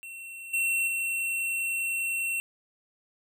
square tone with level steps, 2715 Hz, F7, 50 cents flat, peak -40 / -25 / -28 dBFS, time 0.03-2.4 s, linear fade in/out 0 ms, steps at 0.53 / 0.87 s, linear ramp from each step 10 ms, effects none

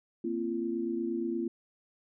sine chord, Bb suspended second, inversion none, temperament equal with one note detuned, 233.1 / 261.6 / 340.7 Hz, Bb3 / C4 / F4, 0 / 0 / -43 cents, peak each -35 / -37 / -32 dBFS, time 0.24-1.48 s, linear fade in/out 5 ms, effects none

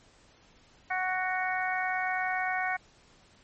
harmonic tone, 370.5 Hz, F#4, 2 cents sharp, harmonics 2 / 3 / 4 / 5 / 6, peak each -31 / -39 / -34 / -34 / -35 dBFS, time 0.9-2.77 s, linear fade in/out 10 ms, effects pink hiss -60 dBFS RMS until 3.43 s + MP3 32 kbps

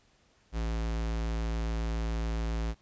square tone, 55.8 Hz, A1, 25 cents sharp, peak -30 dBFS, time 0.52-2.75 s, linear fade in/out 50 ms, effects pink hiss -66 dBFS RMS until 2.81 s + resampled to 16000 Hz

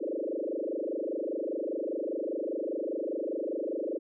sine tone with frequency modulation, 434.7 Hz, A4, 21 cents flat, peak -30 dBFS, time 0-3.99 s, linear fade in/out 20 ms, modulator 25 Hz, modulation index 5.5, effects none

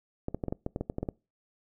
clicks, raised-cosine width 2 ms, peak -18 dBFS, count 12, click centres 0.284 / 0.346 / 0.438 / 0.483 / 0.525 / 0.664 / 0.761 / 0.81 / 0.899 / 0.984 / 1.03 / 1.088 s, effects noise-tail reverb RT60 0.3 s tail -25 dB re dry

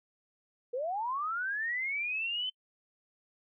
sine linear sweep, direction up, 464.5 to 3075 Hz, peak -31 dBFS, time 0.73-2.5 s, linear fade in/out 10 ms, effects noise-tail reverb RT60 0.1 s tail -25 dB re dry

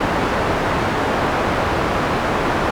white low-pass noise, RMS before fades -19 dBFS, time 0-2.71 s, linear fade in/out 10 ms, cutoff 1100 Hz, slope 12 dB/octave, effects none

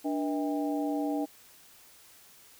harmonic tone with a mistuned harmonic, 160 Hz, D#3, 49 cents sharp, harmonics 2 / 3 / 4 / 5, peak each -29 / -39 / -37 / -37 dBFS, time 0.04-1.26 s, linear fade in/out 20 ms, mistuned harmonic 2, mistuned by -150 cents, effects white hiss -56 dBFS RMS until 2.59 s

